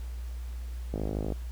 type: click train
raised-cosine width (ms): 2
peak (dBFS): -19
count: 21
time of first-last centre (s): 0.94-1.322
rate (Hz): 52.3
effects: added 60 Hz sine -34 dBFS peak until 1.51 s + pink hiss -55 dBFS RMS until 1.51 s